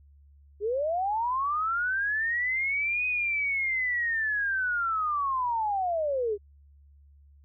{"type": "linear two-way sweep", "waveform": "sine", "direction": "up then down", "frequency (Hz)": [392, 2510, 392], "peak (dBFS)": -25, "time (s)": [0.6, 6.38], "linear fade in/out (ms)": 50, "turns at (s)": 3.06, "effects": ["added 71 Hz sine -53 dBFS peak until 7.44 s"]}